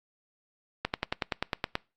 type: slowing click train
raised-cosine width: 0.3 ms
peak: -11 dBFS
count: 10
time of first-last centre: 0.85-1.754 s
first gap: 89 ms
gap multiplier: 1.03
effects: noise-tail reverb RT60 0.3 s tail -24 dB re dry + Opus 48 kbps